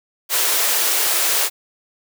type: high-pass noise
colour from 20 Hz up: white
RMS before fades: -18 dBFS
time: 0.29-1.5 s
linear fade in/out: 50 ms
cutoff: 340 Hz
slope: 48 dB/octave
effects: none